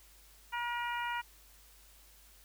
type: harmonic tone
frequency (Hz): 477.5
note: A#4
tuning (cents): +42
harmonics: 2 / 3 / 4 / 5 / 6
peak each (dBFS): -36 / -40 / -42 / -44 / -46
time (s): 0.52-1.22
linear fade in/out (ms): 20
effects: added 50 Hz sine -61 dBFS peak until 2.44 s + white hiss -61 dBFS RMS until 2.44 s